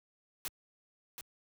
white noise with echo, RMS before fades -38 dBFS, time 0.45-0.48 s, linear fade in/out 0 ms, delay 730 ms, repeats 1, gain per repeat -7 dB, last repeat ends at 1.21 s, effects high-pass 80 Hz 12 dB/octave

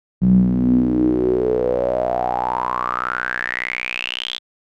sawtooth tone with band-pass filter sweep, 61.74 Hz, B1, in tune, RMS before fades -19 dBFS, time 0.21-4.39 s, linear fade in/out 20 ms, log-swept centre 170 to 3500 Hz, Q 9.4, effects none

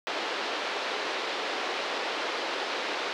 pink band-pass noise, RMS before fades -32 dBFS, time 0.07-3.13 s, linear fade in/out 0 ms, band 370 to 4500 Hz, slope 24 dB/octave, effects none

